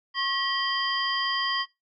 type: tone cluster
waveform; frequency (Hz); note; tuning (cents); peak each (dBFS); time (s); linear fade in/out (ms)
sine; 1089 / 1920 / 3144 / 4850; C#6 / B6 / G7 / D#8; -31 / -49 / +4 / -45; -30; 0.14-1.66; 50
effects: noise-tail reverb RT60 0.2 s tail -20 dB re dry